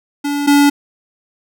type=tone pair in turn; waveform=square; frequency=287.3 / 286.3 Hz; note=D4 / D4; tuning=-38 / -44 cents; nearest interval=unison; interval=6 cents; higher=first; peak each=-17 / -8 dBFS; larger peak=second; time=0.24-0.47 / 0.47-0.7 s; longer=neither; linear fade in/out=10 ms; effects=none